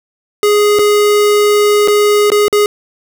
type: tone with dropouts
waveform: square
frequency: 415.3 Hz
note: G#4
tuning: in tune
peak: -8 dBFS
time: 0.43-2.66 s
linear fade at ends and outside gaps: 1 ms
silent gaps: 0.788-0.792 / 1.876-1.882 / 2.302-2.318 / 2.482-2.527 s
effects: none